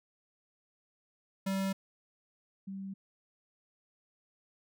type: tone pair in turn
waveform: square / sine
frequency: 193.3 / 194.09 Hz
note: G3 / G3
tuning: -24 / -17 cents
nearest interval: unison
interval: 7 cents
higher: second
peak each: -31 / -38 dBFS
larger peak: first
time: 1.46-1.73 / 2.67-2.94 s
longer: neither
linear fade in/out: 10 ms
effects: none